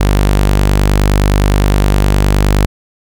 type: tone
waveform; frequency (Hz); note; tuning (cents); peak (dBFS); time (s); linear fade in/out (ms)
sawtooth; 49.67; G1; +24; -4; 0-2.66; 10
effects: none